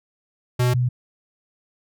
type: tone pair in turn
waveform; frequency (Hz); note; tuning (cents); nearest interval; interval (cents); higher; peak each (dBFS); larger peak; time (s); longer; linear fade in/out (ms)
square / sine; 124 / 124; B2 / B2; +7 / +7; unison; 0; neither; -17; neither; 0.59-0.74 / 0.74-0.89; neither; 10
effects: none